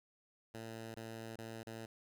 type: tone with dropouts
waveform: 10% pulse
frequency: 113 Hz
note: A2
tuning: 47 cents sharp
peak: -37 dBFS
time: 0.54-1.86 s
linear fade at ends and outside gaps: 5 ms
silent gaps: 0.945-0.965 / 1.359-1.386 / 1.632-1.668 s
effects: none